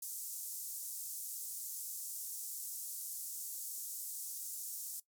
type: band-pass noise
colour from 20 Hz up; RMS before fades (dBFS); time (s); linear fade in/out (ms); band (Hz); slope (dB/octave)
white; -44; 0.02-5; 5; 6400 to 15000; 24
effects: noise-tail reverb RT60 0.1 s tail -18 dB re dry